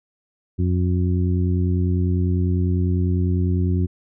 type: harmonic tone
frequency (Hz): 90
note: F#2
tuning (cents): -47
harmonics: 1 / 2 / 3 / 4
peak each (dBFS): -18 / -24 / -28 / -30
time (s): 0.58-3.87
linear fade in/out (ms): 20
effects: none